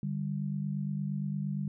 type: tone pair together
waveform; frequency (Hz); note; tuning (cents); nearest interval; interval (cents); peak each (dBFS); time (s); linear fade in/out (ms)
sine; 147.95 / 196.6; D3 / G3; +13 / +5; perfect fourth; 492; -33 / -34; 0.03-1.68; 2
effects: none

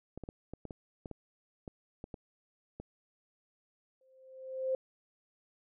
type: clicks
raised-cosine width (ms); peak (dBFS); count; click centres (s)
2; -29; 12; 0.176 / 0.237 / 0.289 / 0.536 / 0.653 / 0.708 / 1.058 / 1.113 / 1.678 / 2.041 / 2.142 / 2.8
type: tone with exponential growth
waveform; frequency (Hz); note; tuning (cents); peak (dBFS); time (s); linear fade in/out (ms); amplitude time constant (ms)
sine; 523.3; C5; 0; -27; 4.01-4.75; 2; 160
effects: none

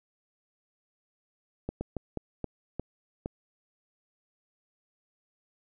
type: slowing click train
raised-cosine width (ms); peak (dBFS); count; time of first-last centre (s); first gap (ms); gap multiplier
2; -19; 7; 1.69-3.259; 120; 1.31
effects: none

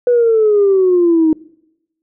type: exponential sweep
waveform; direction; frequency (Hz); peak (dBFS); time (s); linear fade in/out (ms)
sine; down; 493.9 to 311.1; -7; 0.07-1.33; 2
effects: noise-tail reverb RT60 0.9 s tail -24 dB re dry + tanh soft clip ceiling -4 dBFS

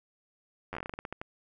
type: slowing click train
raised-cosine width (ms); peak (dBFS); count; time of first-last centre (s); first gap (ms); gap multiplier
0.5; -22; 14; 0.73-1.215; 10; 1.2
effects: none

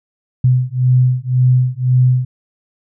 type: beating tone pair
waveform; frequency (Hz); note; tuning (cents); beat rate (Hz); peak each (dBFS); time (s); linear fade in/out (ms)
sine; 125.8 / 127.7; B2 / C3; +32 / -42; 1.9; -13; 0.44-2.25; 5
effects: none

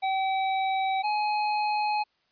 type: tone pair in turn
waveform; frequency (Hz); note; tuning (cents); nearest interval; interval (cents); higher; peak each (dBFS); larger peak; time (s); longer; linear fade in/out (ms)
square; 767 / 841.7; G5 / G#5; -38 / +23; major second; 161; second; -25 / -25; neither; 0.02-1.03 / 1.03-2.04; neither; 20
effects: white hiss -70 dBFS RMS until 2.31 s + resampled to 11025 Hz

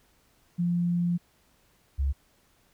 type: tone pair in turn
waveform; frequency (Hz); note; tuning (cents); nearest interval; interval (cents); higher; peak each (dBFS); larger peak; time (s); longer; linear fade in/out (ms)
sine; 173.9 / 68.81; F3 / C#2; -7 / -12; octave + major third; 1605; first; -23; neither; 0.58-1.18 / 1.98-2.13; first; 20
effects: pink hiss -65 dBFS RMS until 2.73 s

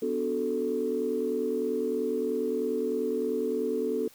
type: chord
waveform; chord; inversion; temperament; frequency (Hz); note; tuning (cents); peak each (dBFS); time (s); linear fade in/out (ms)
sine; B minor seventh; none; equal with one note detuned; 246.9 / 290 / 370 / 440; B3 / D4 / F#4 / A4; 0 / -22 / 0 / 0; -33 / -34 / -33 / -28; 0.02-4.08; 5
effects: tanh soft clip ceiling -17 dBFS + white hiss -56 dBFS RMS until 4.14 s

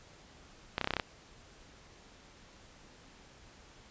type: clicks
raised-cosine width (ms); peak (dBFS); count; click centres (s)
0.3; -14; 8; 0.781 / 0.813 / 0.844 / 0.874 / 0.907 / 0.937 / 0.967 / 0.998
effects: pink hiss -57 dBFS RMS until 3.9 s + resampled to 16000 Hz

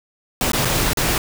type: noise with dropouts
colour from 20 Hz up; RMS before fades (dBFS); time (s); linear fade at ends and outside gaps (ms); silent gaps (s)
pink; -19; 0.41-1.18; 1; 0.518-0.533 / 0.649-0.654 / 0.933-0.972
effects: none

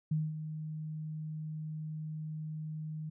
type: tone with ADSR envelope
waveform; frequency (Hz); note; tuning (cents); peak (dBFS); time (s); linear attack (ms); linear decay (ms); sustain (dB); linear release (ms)
sine; 155.3; D#3; -3; -27; 0.11-3.1; 7; 210; -10; 11
effects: none

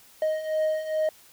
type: beating tone pair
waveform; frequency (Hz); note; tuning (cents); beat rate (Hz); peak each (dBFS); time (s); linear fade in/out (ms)
triangle; 622.3 / 624.7; D#5 / D#5; 0 / +7; 2.4; -28 / -23; 0.22-1.09; 2
effects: white hiss -54 dBFS RMS until 1.32 s

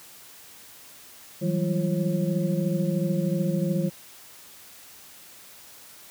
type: tone cluster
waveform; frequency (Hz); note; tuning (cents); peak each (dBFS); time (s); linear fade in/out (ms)
sine; 161.8 / 184.8 / 198.3 / 342.4 / 541; E3 / F#3 / G3 / F4 / C#5; -32 / -2 / +20 / -34 / -42; -26 / -27 / -31 / -32 / -32; 1.41-3.9; 20
effects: white hiss -48 dBFS RMS until 6.1 s + high-pass 60 Hz 12 dB/octave

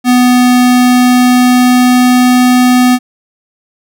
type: tone with pitch glide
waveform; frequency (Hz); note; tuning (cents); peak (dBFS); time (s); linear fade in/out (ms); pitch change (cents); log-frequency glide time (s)
square; 248.3 to 249.7; B3 to B3; +9 to +19; -5; 0.04-2.99; 50; +10; 0.57-2.44
effects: none

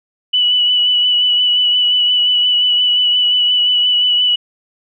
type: tone with vibrato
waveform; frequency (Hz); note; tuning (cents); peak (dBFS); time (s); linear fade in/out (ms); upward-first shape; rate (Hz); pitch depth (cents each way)
sine; 2960; F#7; 0; -10; 0.33-4.36; 10; sine; 5.7; 21
effects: none

